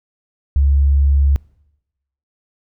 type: tone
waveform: sine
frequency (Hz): 69.9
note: C#2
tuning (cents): +15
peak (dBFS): -10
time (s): 0.56-1.36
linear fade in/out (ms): 0
effects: noise-tail reverb RT60 0.9 s tail -23 dB re dry